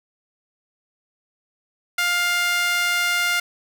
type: tone with high-pass filter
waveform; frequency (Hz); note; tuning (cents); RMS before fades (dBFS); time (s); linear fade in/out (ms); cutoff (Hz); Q
sawtooth; 703; F5; +11; -21; 1.98-3.4; 5; 1700; 2.2
effects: none